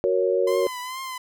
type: chord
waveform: sine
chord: F# major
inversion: none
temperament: equal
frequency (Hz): 370 / 466.2 / 554.4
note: F#4 / A#4 / C#5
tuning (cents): 0 / 0 / 0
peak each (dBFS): -23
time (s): 0.04-0.67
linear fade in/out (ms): 0
type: tone with vibrato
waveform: sawtooth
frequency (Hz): 1024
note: C6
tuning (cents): -38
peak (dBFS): -27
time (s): 0.47-1.18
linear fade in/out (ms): 5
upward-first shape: triangle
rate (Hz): 2.3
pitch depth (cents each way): 69
effects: none